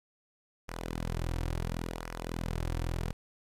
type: tone with flanger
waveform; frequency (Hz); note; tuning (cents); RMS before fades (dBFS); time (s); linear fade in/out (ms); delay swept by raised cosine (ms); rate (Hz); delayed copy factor
sawtooth; 41.85; E1; +27; -35; 0.68-3.13; 10; 0.25 to 4.85; 0.71; -0.65
effects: resampled to 32000 Hz + 10-bit